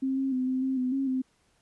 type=tone with pitch steps; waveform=sine; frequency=265.7 / 268.5 / 255.7 / 259 / 264.2 / 253.3 / 271 / 259.4 Hz; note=C4 / C4 / C4 / C4 / C4 / B3 / C#4 / C4; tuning=+27 / +45 / -40 / -17 / +17 / +44 / -39 / -15 cents; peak=-25 dBFS; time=0.02-1.22 s; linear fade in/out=10 ms; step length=150 ms; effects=pink hiss -68 dBFS RMS until 1.61 s + resampled to 24000 Hz